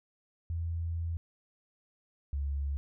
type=tone pair in turn; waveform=sine; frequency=83.6 / 70.3 Hz; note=E2 / C#2; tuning=+25 / +25 cents; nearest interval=minor third; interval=300 cents; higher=first; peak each=-31 / -30 dBFS; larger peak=second; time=0.5-1.17 / 2.33-2.77 s; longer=first; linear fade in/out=0 ms; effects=none